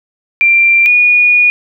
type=tone pair in turn; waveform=sine; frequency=2367 / 2450 Hz; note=D7 / D#7; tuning=+13 / -27 cents; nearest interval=minor second; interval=60 cents; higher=second; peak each=-5 dBFS; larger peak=neither; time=0.41-0.86 / 0.86-1.5 s; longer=second; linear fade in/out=0 ms; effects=none